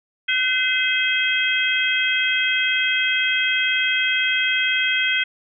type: tone cluster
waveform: sine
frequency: 1518 / 2057 / 2561 / 3229 Hz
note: F#6 / C7 / D#7 / G#7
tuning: +44 / -30 / +49 / -49 cents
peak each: -23 dBFS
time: 0.28-5.24 s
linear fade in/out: 10 ms
effects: none